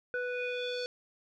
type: tone with low-pass filter sweep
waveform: square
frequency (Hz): 493.9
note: B4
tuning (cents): 0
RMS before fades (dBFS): -35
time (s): 0.14-0.86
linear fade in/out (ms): 0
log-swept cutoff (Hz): 1600 to 4700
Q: 4.3
effects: none